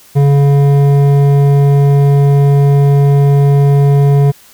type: tone with hard clipping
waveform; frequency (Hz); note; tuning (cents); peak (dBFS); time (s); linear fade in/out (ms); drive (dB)
sine; 141.2; C#3; +32; -7; 0.15-4.32; 20; 10
effects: white hiss -42 dBFS RMS until 4.53 s